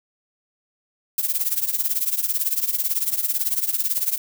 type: noise with tremolo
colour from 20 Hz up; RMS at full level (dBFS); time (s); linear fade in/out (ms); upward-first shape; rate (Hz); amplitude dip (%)
violet; -19; 1.18-4.18; 2; triangle; 18; 90
effects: none